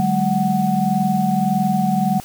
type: tone cluster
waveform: sine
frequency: 148.7 / 190.5 / 212.2 / 744 Hz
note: D3 / G3 / G#3 / F#5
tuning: +22 / -49 / +38 / +9 cents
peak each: -25 / -19 / -21 / -20 dBFS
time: 0-2.2 s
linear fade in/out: 0 ms
effects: white hiss -40 dBFS RMS until 2.24 s